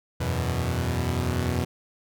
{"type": "chord", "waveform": "sawtooth", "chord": "E suspended second", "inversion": "none", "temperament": "equal", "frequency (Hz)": [82.41, 92.5, 123.47], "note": ["E2", "F#2", "B2"], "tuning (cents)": [0, 0, 0], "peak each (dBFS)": [-24, -26, -24], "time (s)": [0.2, 1.65], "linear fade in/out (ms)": 10, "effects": []}